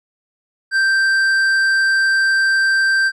sine tone with tanh clipping, 1568 Hz, G6, in tune, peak -14 dBFS, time 0.71-3.12 s, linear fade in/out 50 ms, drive 9 dB, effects none

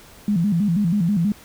sine tone with vibrato, 186.6 Hz, F#3, 15 cents sharp, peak -16 dBFS, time 0.28-1.32 s, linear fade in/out 2 ms, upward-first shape square, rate 6.2 Hz, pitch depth 180 cents each way, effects pink hiss -46 dBFS RMS until 1.44 s

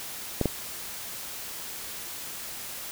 clicks, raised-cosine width 2 ms, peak -10 dBFS, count 2, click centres 0.413 / 0.457 s, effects white hiss -38 dBFS RMS until 2.91 s

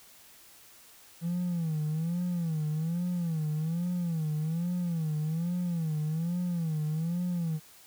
triangle tone with vibrato, 164.81 Hz, E3, in tune, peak -25 dBFS, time 1.21-7.6 s, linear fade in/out 50 ms, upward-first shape sine, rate 1.2 Hz, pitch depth 140 cents each way, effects tanh soft clip ceiling -23 dBFS + white hiss -55 dBFS RMS until 7.86 s

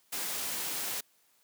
white noise, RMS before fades -35 dBFS, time 0.12-1.01 s, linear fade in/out 10 ms, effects white hiss -68 dBFS RMS until 1.43 s + high-pass 150 Hz 12 dB/octave

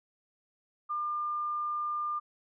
sine tone, 1200 Hz, D6, 37 cents sharp, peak -30 dBFS, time 0.89-2.2 s, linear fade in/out 20 ms, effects none

